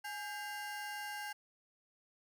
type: ring-modulated tone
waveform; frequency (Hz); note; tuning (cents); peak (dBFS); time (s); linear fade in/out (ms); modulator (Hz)
35% pulse; 1214; D#6; -43; -36; 0.04-1.33; 10; 378
effects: none